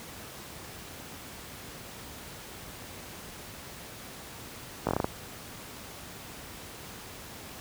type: slowing click train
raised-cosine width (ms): 1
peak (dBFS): -12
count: 7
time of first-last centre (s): 4.87-5.044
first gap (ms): 18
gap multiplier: 1.19
effects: pink hiss -44 dBFS RMS until 7.6 s + high-pass 60 Hz 12 dB/octave

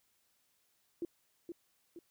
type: tone with echo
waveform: sine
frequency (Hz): 341.2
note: F4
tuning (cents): -40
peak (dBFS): -34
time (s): 1.02-1.05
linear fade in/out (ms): 2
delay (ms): 470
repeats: 2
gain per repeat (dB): -6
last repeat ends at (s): 1.99
effects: white hiss -75 dBFS RMS until 2.1 s

